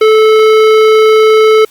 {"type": "tone with hard clipping", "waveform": "sine", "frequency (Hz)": 435.7, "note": "A4", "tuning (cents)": -17, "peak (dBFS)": -5, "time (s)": [0.01, 1.65], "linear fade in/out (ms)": 5, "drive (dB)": 15, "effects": ["white hiss -43 dBFS RMS until 1.7 s", "Opus 24 kbps"]}